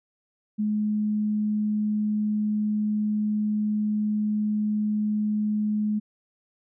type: tone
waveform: sine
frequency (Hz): 211.4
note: G#3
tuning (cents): +31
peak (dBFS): -22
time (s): 0.58-6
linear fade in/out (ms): 20
effects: none